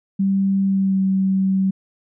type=tone with pitch glide; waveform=sine; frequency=194.8 to 191.45 Hz; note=G3 to G3; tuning=-11 to -41 cents; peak=-15 dBFS; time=0.19-1.71 s; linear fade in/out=10 ms; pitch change=-30 cents; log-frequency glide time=0.64-1.01 s; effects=none